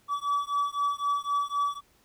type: beating tone pair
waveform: triangle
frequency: 1145 / 1148.9 Hz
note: D6 / D6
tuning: -44 / -38 cents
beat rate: 3.9 Hz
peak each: -27 / -27 dBFS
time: 0.08-1.81 s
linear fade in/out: 50 ms
effects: pink hiss -64 dBFS RMS until 2.04 s